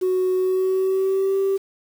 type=tone with pitch glide; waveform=sine; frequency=370 to 389.3 Hz; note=F#4 to G4; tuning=0 to -12 cents; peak=-16 dBFS; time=0.01-1.58 s; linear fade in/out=20 ms; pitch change=+88 cents; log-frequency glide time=0.34-1.37 s; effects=tanh soft clip ceiling -14 dBFS + 7-bit